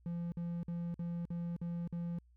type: tone bursts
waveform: triangle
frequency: 171.3 Hz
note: F3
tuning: 33 cents flat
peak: -34 dBFS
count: 7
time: 0.06-2.186 s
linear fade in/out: 0 ms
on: 260 ms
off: 51 ms
effects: added 60 Hz sine -62 dBFS peak until 2.36 s